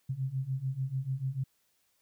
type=beating tone pair; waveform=sine; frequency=129 / 135.8 Hz; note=C3 / C#3; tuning=-24 / -35 cents; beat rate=6.8 Hz; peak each=-35 / -33 dBFS; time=0.09-1.44 s; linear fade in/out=10 ms; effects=white hiss -73 dBFS RMS until 2.01 s